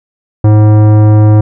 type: tone with tanh clipping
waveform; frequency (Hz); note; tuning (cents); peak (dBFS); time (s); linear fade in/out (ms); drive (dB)
sine; 106.5; G#2; +44; -4; 0.44-1.41; 5; 16
effects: none